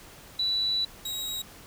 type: tone pair in turn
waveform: sine / sawtooth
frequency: 3951 / 3823 Hz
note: B7 / A#7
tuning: 0 / +43 cents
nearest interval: minor second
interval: 57 cents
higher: first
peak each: -24 / -28 dBFS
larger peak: first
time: 0.39-0.85 / 1.05-1.42 s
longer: first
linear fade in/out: 5 ms
effects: pink hiss -49 dBFS RMS until 1.66 s